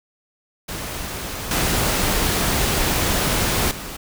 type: noise with level steps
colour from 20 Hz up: pink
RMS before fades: -29 / -20 / -32 dBFS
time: 0.68-3.97 s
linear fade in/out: 10 ms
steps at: 1.51 / 3.71 s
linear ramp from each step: 2 ms
effects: none